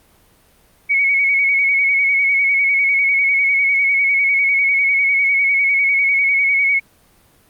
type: tone with vibrato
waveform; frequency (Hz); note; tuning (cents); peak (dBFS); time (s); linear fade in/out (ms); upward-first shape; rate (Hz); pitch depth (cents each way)
sine; 2220; C#7; +2; -12; 0.89-6.8; 20; square; 10; 30
effects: pink hiss -53 dBFS RMS until 7.49 s + Opus 32 kbps